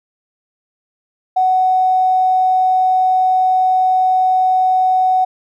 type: tone with tanh clipping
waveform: triangle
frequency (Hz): 745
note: F#5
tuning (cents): +12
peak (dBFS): -10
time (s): 1.36-5.25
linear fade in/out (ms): 10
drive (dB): 3
effects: none